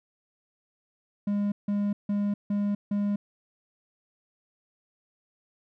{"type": "tone bursts", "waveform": "triangle", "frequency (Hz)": 203.9, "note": "G#3", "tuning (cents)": -32, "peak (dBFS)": -22, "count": 5, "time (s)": [1.27, 3.16], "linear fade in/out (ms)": 5, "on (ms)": 250, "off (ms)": 160, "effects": []}